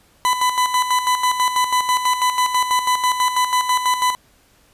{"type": "tone with tremolo", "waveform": "40% pulse", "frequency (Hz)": 1000, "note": "B5", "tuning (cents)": 21, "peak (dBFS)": -13, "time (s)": [0.25, 4.15], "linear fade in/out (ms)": 0, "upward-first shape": "square", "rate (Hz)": 6.1, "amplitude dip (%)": 60, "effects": ["pink hiss -55 dBFS RMS until 4.73 s", "resampled to 32000 Hz"]}